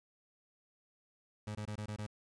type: tone bursts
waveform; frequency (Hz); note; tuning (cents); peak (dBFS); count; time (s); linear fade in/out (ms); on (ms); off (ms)
30% pulse; 105.7; G#2; +31; -36; 6; 1.47-2.065; 5; 80; 23
effects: resampled to 22050 Hz + 11-bit

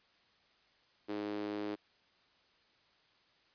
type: tone with high-pass filter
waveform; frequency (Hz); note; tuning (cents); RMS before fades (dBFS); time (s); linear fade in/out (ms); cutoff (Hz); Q
sawtooth; 103.83; G#2; 0; -39; 1.08-1.76; 20; 340; 3.9
effects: white hiss -69 dBFS RMS until 3.54 s + resampled to 11025 Hz

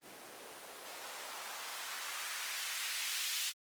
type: noise with band-pass filter sweep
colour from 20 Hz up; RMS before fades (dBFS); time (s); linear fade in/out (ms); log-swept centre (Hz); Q
blue; -42; 0.01-3.53; 50; 340 to 3000; 1
effects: Opus 24 kbps

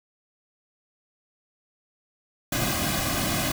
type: noise with comb filter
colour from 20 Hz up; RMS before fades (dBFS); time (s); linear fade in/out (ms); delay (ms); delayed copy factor
pink; -26; 2.52-3.52; 5; 2.2; -0.8
effects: none

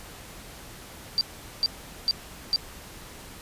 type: tone bursts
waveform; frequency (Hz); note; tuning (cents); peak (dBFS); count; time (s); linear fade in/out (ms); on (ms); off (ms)
sine; 4680; D8; -7; -19; 4; 1.18-2.56; 0; 30; 420
effects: pink hiss -44 dBFS RMS until 3.41 s + resampled to 32000 Hz

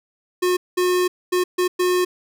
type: tone bursts at uneven times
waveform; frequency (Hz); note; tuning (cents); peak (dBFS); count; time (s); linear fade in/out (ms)
square; 361.5; F#4; -40; -17; 5; 0.42-0.57 / 0.77-1.08 / 1.32-1.44 / 1.58-1.68 / 1.79-2.05; 10
effects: none

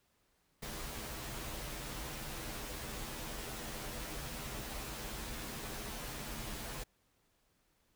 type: noise with comb filter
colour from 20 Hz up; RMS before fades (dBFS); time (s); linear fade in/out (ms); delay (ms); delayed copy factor
pink; -43; 0.62-6.84; 10; 11; -0.8
effects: pink hiss -75 dBFS RMS until 7.95 s

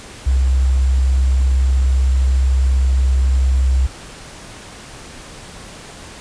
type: tone with sample-and-hold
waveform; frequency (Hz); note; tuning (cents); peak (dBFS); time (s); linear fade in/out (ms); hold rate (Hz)
sine; 65.41; C2; 0; -11; 0.26-3.87; 10; 7350
effects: pink hiss -36 dBFS RMS until 6.2 s + resampled to 22050 Hz

